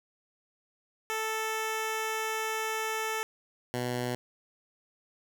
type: tone pair in turn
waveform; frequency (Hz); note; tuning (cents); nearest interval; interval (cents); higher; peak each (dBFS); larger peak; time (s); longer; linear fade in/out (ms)
10% pulse; 440 / 123.47; A4 / B2; 0 / 0; octave + minor seventh; 2200; first; -22; neither; 1.1-3.23 / 3.74-4.15; first; 0
effects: none